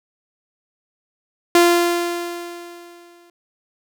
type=tone with exponential decay; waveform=sawtooth; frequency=346 Hz; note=F4; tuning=16 cents flat; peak=-5 dBFS; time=1.55-3.3 s; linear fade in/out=2 ms; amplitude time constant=380 ms; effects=none